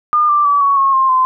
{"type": "tone with pitch steps", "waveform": "sine", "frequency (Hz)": [1211, 1179.2, 1148.3, 1118.2, 1088.9, 1060.3, 1032.5], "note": ["D#6", "D6", "D6", "C#6", "C#6", "C6", "C6"], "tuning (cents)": [-47, 7, -39, 15, -31, 23, -23], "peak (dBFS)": -9, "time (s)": [0.13, 1.25], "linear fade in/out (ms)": 0, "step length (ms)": 160, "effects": []}